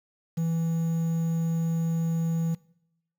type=tone with quantisation; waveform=triangle; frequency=164.81 Hz; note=E3; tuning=in tune; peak=-22 dBFS; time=0.37-2.55 s; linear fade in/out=10 ms; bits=8; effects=noise-tail reverb RT60 0.8 s tail -22 dB re dry